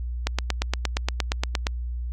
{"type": "click train", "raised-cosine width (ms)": 0.2, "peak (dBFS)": -6, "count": 13, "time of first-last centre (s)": [0.27, 1.669], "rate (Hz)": 8.58, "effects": ["added 60 Hz sine -27 dBFS peak until 2.12 s", "AAC 48 kbps"]}